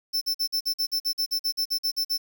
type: tone bursts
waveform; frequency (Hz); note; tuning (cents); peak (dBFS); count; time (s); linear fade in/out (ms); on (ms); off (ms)
45% pulse; 5320; E8; +15; -23; 16; 0.13-2.18; 20; 85; 46
effects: 9-bit